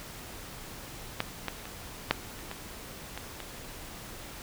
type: clicks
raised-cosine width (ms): 0.3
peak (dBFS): -11 / -14 / -24 / -6 / -29 / -21 / -20 / -23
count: 8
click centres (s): 1.204 / 1.483 / 1.655 / 2.11 / 2.391 / 2.514 / 3.176 / 3.403
effects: pink hiss -44 dBFS RMS until 4.42 s